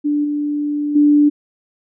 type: tone with level steps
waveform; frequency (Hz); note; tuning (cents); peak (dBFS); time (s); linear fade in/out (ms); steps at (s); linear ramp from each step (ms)
sine; 293.7; D4; 0; -14 / -17 / -8; 0.04-1.3; 20; 0.24 / 0.95; 10
effects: none